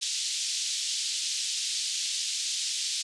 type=band-pass noise; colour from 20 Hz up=pink; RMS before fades=-31 dBFS; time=0.01-3.03 s; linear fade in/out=20 ms; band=3400 to 7800 Hz; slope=24 dB/octave; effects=resampled to 24000 Hz